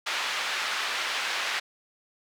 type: band-pass noise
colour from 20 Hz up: pink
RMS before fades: -30 dBFS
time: 0.06-1.6 s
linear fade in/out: 10 ms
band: 1300 to 3900 Hz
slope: 12 dB/octave
effects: none